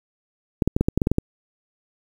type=clicks; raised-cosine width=3 ms; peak=-5 dBFS; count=10; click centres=0.622 / 0.676 / 0.765 / 0.81 / 0.885 / 0.976 / 1.018 / 1.071 / 1.116 / 1.184 s; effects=7-bit